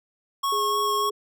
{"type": "tone with vibrato", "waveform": "square", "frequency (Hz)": 1097, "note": "C#6", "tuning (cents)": -18, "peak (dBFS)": -23, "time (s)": [0.43, 1.1], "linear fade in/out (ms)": 10, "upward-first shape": "sine", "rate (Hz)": 3.4, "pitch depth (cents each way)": 13}
{"type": "tone", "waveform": "sine", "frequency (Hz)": 415.3, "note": "G#4", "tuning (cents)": 0, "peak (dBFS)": -28, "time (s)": [0.52, 1.11], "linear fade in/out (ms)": 5}
{"effects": []}